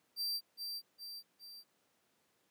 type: tone with echo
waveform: 45% pulse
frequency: 4699 Hz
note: D8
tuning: in tune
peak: -34 dBFS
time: 0.16-0.41 s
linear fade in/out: 50 ms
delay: 410 ms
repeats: 3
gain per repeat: -5 dB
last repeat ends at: 1.64 s
effects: pink hiss -75 dBFS RMS until 2.5 s + high-pass 200 Hz 12 dB/octave